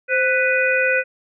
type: harmonic tone with a mistuned harmonic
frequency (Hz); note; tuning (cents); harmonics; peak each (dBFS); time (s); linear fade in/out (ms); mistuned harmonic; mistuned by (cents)
495.8; B4; +7; 1 / 3 / 4 / 5; -20 / -19 / -25 / -21; 0.08-1.04; 50; 1; +81
effects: none